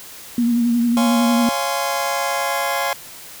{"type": "tone with vibrato", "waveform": "sine", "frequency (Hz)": 236.7, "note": "A#3", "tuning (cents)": 27, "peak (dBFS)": -14, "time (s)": [0.38, 1.49], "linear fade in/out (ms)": 2, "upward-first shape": "sine", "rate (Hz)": 11, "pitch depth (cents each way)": 36}
{"type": "chord", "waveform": "sawtooth", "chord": "Db major seventh", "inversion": "none", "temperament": "just", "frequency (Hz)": [554.4, 693, 831.5, 1039.4], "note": ["Db5", "F5", "Ab5", "C6"], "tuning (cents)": [0, -14, 2, -12], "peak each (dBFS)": -21, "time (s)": [0.97, 2.93], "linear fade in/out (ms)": 0}
{"effects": ["white hiss -38 dBFS RMS until 3.4 s"]}